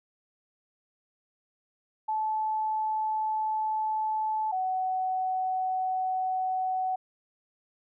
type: tone pair in turn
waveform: sine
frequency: 868 / 748.1 Hz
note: A5 / F#5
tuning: -24 / +19 cents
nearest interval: minor third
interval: 257 cents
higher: first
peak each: -26 dBFS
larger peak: neither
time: 2.08-4.52 / 4.52-6.96 s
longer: neither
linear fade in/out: 10 ms
effects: none